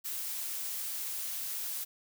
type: noise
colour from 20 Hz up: blue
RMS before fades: -37 dBFS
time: 0.04-1.85 s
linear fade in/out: 20 ms
effects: none